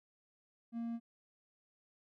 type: tone with hard clipping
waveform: triangle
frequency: 232.3 Hz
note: A#3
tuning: 6 cents flat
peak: -38 dBFS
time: 0.72-1 s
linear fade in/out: 50 ms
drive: 6 dB
effects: none